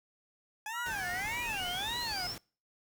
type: tone with vibrato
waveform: 20% pulse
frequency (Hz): 830.6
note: G#5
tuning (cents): 0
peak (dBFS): -32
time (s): 0.66-2.27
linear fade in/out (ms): 2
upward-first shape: sine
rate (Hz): 1.7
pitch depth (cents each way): 270
type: exponential sweep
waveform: sine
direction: up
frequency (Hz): 1310 to 5588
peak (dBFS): -36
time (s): 0.73-2.36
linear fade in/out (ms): 50
type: noise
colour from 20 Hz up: pink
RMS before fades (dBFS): -45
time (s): 0.86-2.38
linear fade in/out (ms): 2
effects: noise-tail reverb RT60 0.4 s tail -25 dB re dry